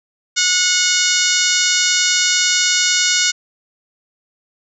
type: harmonic tone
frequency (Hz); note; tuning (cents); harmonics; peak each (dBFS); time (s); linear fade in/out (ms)
729; F#5; -26; 2 / 3 / 4 / 5 / 6 / 7 / 8 / 9 / 10; -22 / -22 / -22 / -22 / -22 / -22 / -22 / -22 / -22; 0.36-3.32; 20
effects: none